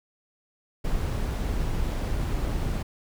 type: noise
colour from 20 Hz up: brown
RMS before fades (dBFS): -27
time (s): 0.84-2.83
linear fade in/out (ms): 10
effects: none